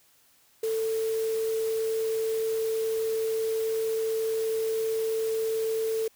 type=tone in noise; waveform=sine; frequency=445.2 Hz; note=A4; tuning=20 cents sharp; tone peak=-25 dBFS; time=0.63-6.08 s; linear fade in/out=5 ms; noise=white; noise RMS=-42 dBFS; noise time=0.63-6.08 s; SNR=+14 dB; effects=white hiss -62 dBFS RMS until 6.15 s